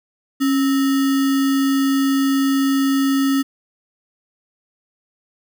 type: tone with sample-and-hold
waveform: sine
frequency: 273 Hz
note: C#4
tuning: 26 cents flat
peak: -14 dBFS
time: 0.4-3.43 s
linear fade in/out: 20 ms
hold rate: 1575 Hz
effects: none